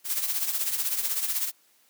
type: noise with tremolo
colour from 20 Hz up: blue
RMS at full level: -25 dBFS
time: 0.04-1.52 s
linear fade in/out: 50 ms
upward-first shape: triangle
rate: 16 Hz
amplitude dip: 70%
effects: white hiss -63 dBFS RMS until 1.89 s + high-pass 200 Hz 12 dB/octave